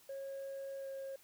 sine tone with pitch glide, 546 to 541.3 Hz, C#5 to C#5, -26 to -41 cents, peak -39 dBFS, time 0.09-1.16 s, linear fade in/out 5 ms, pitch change -15 cents, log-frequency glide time 0.81-0.87 s, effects tanh soft clip ceiling -40 dBFS + white hiss -64 dBFS RMS until 1.23 s

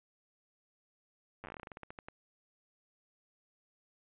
slowing click train, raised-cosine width 0.5 ms, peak -30 dBFS, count 18, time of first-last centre 1.44-2.085 s, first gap 9 ms, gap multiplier 1.16, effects resampled to 8000 Hz

